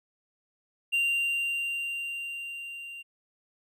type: tone with level ramp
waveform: triangle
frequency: 2776 Hz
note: F7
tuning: 11 cents flat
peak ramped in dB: -21 to -38 dBFS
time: 0.92-3.03 s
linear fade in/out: 20 ms
effects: none